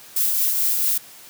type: noise with tremolo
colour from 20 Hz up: violet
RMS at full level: -19 dBFS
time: 0.16-0.98 s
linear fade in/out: 5 ms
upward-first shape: triangle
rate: 4.5 Hz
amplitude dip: 30%
effects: white hiss -44 dBFS RMS until 1.29 s + high-pass 80 Hz 12 dB/octave